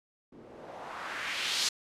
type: noise with low-pass filter sweep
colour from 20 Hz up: blue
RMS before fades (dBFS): -36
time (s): 0.32-1.69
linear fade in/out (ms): 5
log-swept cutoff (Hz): 280 to 5200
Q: 1.6
effects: resampled to 32000 Hz